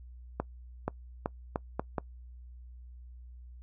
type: accelerating click train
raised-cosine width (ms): 1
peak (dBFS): -16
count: 6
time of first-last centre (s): 0.4-1.982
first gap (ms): 480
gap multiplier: 0.79
effects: noise-tail reverb RT60 0.1 s tail -23 dB re dry + added 61 Hz sine -46 dBFS peak until 3.62 s